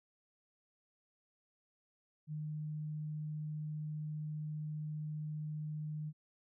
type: tone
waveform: sine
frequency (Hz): 152.5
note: D#3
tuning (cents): -34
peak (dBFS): -38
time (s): 2.27-6.13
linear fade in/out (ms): 50
effects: none